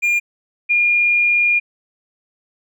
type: tone pair in turn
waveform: triangle / sine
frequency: 2409 / 2419 Hz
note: D7 / D#7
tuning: +43 / -49 cents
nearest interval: unison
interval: 8 cents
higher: second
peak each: -12 dBFS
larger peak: neither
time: 0.02-0.2 / 0.69-1.6 s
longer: second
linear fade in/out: 20 ms
effects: none

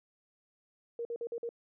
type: tone bursts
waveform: sine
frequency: 468.7 Hz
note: A#4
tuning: 9 cents sharp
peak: -34 dBFS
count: 5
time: 0.99-1.491 s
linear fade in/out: 2 ms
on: 61 ms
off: 49 ms
effects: none

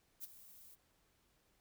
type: noise with ADSR envelope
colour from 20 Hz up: violet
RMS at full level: -44 dBFS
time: 0.2-0.76 s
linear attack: 40 ms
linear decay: 18 ms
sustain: -15 dB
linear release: 24 ms
effects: pink hiss -75 dBFS RMS until 1.6 s

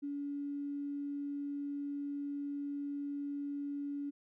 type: tone with tanh clipping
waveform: triangle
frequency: 285.1 Hz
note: C#4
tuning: 49 cents sharp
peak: -36 dBFS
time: 0.02-4.11 s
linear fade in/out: 20 ms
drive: 3 dB
effects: none

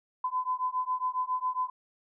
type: beating tone pair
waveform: sine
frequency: 1010 / 1017.3 Hz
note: B5 / C6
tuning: +39 / -49 cents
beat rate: 7.3 Hz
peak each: -31 dBFS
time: 0.24-1.7 s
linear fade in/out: 5 ms
effects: none

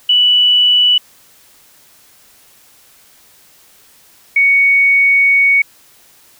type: tone pair in turn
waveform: sine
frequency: 2960 / 2230 Hz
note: F#7 / C#7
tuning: 0 / +10 cents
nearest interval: perfect fourth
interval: 490 cents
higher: first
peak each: -7 dBFS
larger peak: neither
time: 0.09-0.98 / 4.36-5.62 s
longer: second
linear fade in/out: 5 ms
effects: white hiss -47 dBFS RMS until 6.39 s

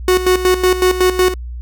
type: tone with tremolo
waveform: 45% pulse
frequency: 367.5 Hz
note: F#4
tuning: 12 cents flat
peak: -9 dBFS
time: 0.08-1.34 s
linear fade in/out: 2 ms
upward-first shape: square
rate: 5.4 Hz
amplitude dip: 70%
effects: added 60 Hz sine -24 dBFS peak until 1.61 s

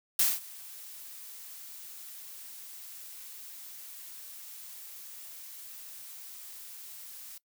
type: noise with ADSR envelope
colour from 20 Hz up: blue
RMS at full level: -23 dBFS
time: 0.19-7.38 s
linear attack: 4 ms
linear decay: 200 ms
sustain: -23 dB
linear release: 5 ms
effects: noise-tail reverb RT60 0.1 s tail -21 dB re dry

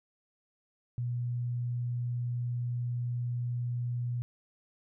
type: tone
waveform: sine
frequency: 121.4 Hz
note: B2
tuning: 29 cents flat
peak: -30 dBFS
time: 0.98-4.22 s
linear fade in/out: 0 ms
effects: none

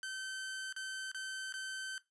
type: tone with dropouts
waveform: sawtooth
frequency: 1541 Hz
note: G6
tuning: 30 cents flat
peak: -36 dBFS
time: 0.03-1.98 s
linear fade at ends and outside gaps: 1 ms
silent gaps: 0.726-0.763 / 1.116-1.146 / 1.525-1.539 s
effects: noise-tail reverb RT60 0.2 s tail -18 dB re dry + resampled to 24000 Hz

